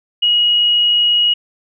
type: tone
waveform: sine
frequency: 2897 Hz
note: F#7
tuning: 37 cents flat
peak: -10 dBFS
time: 0.22-1.34 s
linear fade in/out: 10 ms
effects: none